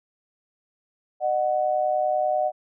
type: tone pair together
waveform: sine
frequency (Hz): 609.9 / 740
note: D#5 / F#5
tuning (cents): -35 / 0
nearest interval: minor third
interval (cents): 335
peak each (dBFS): -23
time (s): 1.2-2.52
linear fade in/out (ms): 50
effects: none